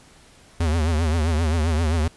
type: tone with vibrato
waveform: square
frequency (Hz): 80.1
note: E2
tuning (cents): -49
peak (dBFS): -19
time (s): 0.6-2.08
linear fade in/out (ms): 5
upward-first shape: triangle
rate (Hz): 7.6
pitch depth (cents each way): 140
effects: pink hiss -51 dBFS RMS until 2.16 s + resampled to 24000 Hz